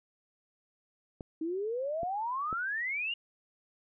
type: clicks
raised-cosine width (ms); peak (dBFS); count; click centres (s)
2; -27; 3; 1.208 / 2.032 / 2.528
type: exponential sweep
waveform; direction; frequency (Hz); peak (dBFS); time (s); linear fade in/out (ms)
sine; up; 311.1 to 2885; -31; 1.41-3.14; 5
effects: none